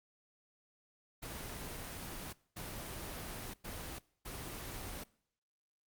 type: noise bursts at uneven times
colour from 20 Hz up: pink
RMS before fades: -44 dBFS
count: 4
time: 1.22-2.33 / 2.56-3.54 / 3.64-3.99 / 4.25-5.04 s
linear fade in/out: 10 ms
effects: noise-tail reverb RT60 0.6 s tail -22 dB re dry + Opus 24 kbps